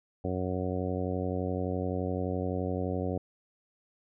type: harmonic tone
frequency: 91.7 Hz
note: F#2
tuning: 15 cents flat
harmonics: 1 / 2 / 3 / 4 / 5 / 6 / 7 / 8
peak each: -34 / -36 / -36 / -39 / -37 / -38 / -44 / -42 dBFS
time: 0.24-3.18 s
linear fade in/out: 5 ms
effects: none